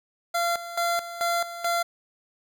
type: tone with tremolo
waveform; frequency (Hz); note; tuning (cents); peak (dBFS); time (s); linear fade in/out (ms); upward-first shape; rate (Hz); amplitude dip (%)
25% pulse; 687; F5; -29; -19; 0.34-1.83; 10; square; 2.3; 75
effects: none